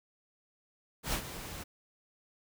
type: noise with ADSR envelope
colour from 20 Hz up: pink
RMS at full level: -31 dBFS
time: 1.03-1.64 s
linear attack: 100 ms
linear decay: 79 ms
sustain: -12 dB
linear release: 16 ms
effects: none